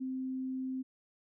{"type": "tone", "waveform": "sine", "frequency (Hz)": 260.4, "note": "C4", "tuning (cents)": -8, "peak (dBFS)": -34, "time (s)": [0, 0.83], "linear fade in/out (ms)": 20, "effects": []}